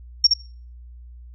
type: tone with echo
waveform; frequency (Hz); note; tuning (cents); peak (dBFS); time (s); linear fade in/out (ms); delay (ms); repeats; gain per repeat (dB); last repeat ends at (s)
sine; 5520; F8; -21; -9; 0.24-0.27; 5; 68; 1; -4; 0.338
effects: noise-tail reverb RT60 0.4 s tail -21 dB re dry + added 60 Hz sine -39 dBFS peak until 1.34 s